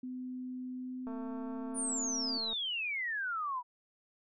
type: tone with pitch glide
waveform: sine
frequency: 253.6 to 259.1 Hz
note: B3 to C4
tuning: +46 to -17 cents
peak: -38 dBFS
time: 0.03-2.38 s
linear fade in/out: 5 ms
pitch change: +37 cents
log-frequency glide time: 0.76-1.7 s
type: click train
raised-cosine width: 1 ms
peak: -34 dBFS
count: 328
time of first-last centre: 1.07-2.53 s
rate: 224 Hz
type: exponential sweep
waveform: sine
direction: down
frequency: 9700 to 954 Hz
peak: -33 dBFS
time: 1.74-3.63 s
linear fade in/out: 50 ms
effects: none